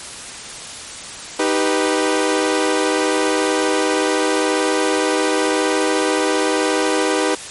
sawtooth chord, Eb augmented, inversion none, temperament equal, 311.1 / 392 / 493.9 Hz, Eb4 / G4 / B4, 0 / 0 / 0 cents, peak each -16 dBFS, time 1.39-7.35 s, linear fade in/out 5 ms, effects white hiss -32 dBFS RMS until 7.5 s + MP3 48 kbps

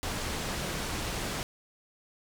pink low-pass noise, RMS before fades -34 dBFS, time 0.03-1.43 s, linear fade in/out 0 ms, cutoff 9300 Hz, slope 12 dB/octave, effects none

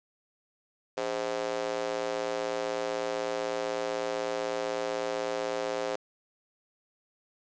square tone with high-pass filter, 58 Hz, A#1, 8 cents flat, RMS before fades -32 dBFS, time 0.97-5.96 s, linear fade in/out 5 ms, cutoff 500 Hz, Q 3, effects resampled to 16000 Hz + 8-bit

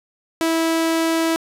sawtooth tone, 327 Hz, E4, 14 cents flat, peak -13 dBFS, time 0.41-1.36 s, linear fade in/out 0 ms, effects resampled to 32000 Hz + 8-bit

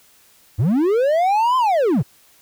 triangle linear two-way sweep, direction up then down, 87.31 to 1046.5 to 95.4 Hz, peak -12 dBFS, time 0.58-2.03 s, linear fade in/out 20 ms, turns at 1.57 s, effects white hiss -53 dBFS RMS until 2.41 s

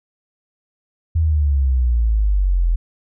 sine exponential sweep, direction down, 82.8 to 41.2 Hz, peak -13 dBFS, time 1.15-2.76 s, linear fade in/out 10 ms, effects none

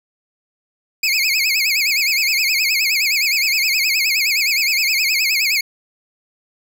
25% pulse tone with vibrato, 2349 Hz, D7, in tune, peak -11 dBFS, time 1.03-5.61 s, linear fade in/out 5 ms, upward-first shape sine, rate 9.6 Hz, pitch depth 180 cents each way, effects none

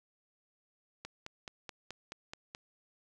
click train, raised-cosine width 0.2 ms, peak -25 dBFS, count 8, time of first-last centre 1.05-2.549 s, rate 4.67 Hz, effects none

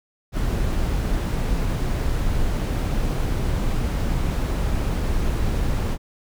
brown noise, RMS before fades -22 dBFS, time 0.32-5.98 s, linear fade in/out 50 ms, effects none

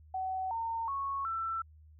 sine tone with pitch steps, 754 / 912.3 / 1103.9 / 1335.7 Hz, F#5 / A#5 / C#6 / E6, +32 / -38 / -8 / +22 cents, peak -32 dBFS, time 0.14-1.62 s, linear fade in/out 5 ms, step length 370 ms, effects added 77 Hz sine -54 dBFS peak until 1.99 s

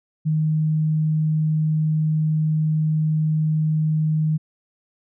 sine tone, 155.6 Hz, D#3, in tune, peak -17 dBFS, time 0.25-4.38 s, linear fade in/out 20 ms, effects none

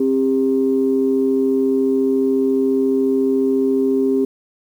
sine tone pair together, 265.8 / 400 Hz, C4 / G4, +27 / +35 cents, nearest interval perfect fifth, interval 708 cents, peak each -16 dBFS, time 0-4.25 s, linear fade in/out 5 ms, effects tanh soft clip ceiling -6 dBFS + 8-bit

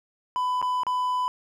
triangle tone with dropouts, 1000 Hz, B5, 21 cents sharp, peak -21 dBFS, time 0.36-1.28 s, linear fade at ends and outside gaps 0 ms, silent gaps 0.616-0.626 / 0.834-0.867 s, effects none

